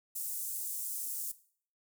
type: high-pass noise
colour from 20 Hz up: pink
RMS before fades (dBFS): -38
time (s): 0.15-1.32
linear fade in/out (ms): 10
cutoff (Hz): 8100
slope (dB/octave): 24
effects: noise-tail reverb RT60 0.5 s tail -17 dB re dry